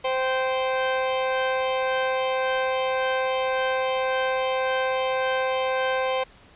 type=tone pair together; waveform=sawtooth; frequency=520.6 / 780 Hz; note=C5 / G5; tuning=-9 / -9 cents; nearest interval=perfect fifth; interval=700 cents; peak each=-19 / -25 dBFS; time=0.04-6.24 s; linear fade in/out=10 ms; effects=pink hiss -52 dBFS RMS until 6.55 s + resampled to 8000 Hz